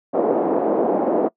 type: band-pass noise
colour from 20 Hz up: white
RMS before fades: -19 dBFS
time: 0.13-1.29 s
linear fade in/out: 20 ms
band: 250 to 660 Hz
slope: 24 dB/octave
effects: noise-tail reverb RT60 0.1 s tail -23 dB re dry